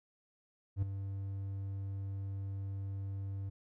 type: tone with ADSR envelope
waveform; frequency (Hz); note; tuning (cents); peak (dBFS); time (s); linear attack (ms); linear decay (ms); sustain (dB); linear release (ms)
triangle; 97.9; G2; -2; -25; 0.76-3.5; 64; 7; -10; 13
effects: none